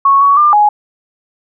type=tone with pitch steps; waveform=sine; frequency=1105 / 1123 / 1196 / 835 Hz; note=C#6 / C#6 / D6 / G#5; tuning=-6 / +22 / +31 / +9 cents; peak=-5 dBFS; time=0.05-0.69 s; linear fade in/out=5 ms; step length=160 ms; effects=none